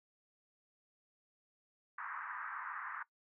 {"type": "band-pass noise", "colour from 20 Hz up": "pink", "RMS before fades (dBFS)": -44, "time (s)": [1.98, 3.03], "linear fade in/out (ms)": 5, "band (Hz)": [1000, 1800], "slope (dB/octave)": 48, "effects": ["noise-tail reverb RT60 0.1 s tail -19 dB re dry"]}